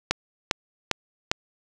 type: click train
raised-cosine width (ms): 0.2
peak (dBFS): -3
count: 4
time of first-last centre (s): 0.11-1.315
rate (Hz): 2.49
effects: none